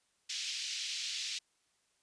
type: band-pass noise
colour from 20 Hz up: white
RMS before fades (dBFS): -39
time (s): 0.29-1.39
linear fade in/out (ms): 10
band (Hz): 2500 to 5700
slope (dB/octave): 24
effects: white hiss -75 dBFS RMS until 2.02 s + resampled to 22050 Hz